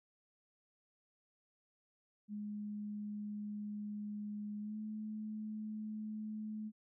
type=tone with pitch glide; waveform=sine; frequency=208.4 to 214.8 Hz; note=G#3 to A3; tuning=+6 to -41 cents; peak=-40 dBFS; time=2.28-6.72 s; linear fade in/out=50 ms; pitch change=+53 cents; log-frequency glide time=4.6-4.77 s; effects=none